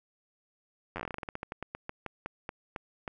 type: slowing click train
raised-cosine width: 0.5 ms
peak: -21 dBFS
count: 24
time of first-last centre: 0.96-3.078 s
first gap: 10 ms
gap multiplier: 1.17
effects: none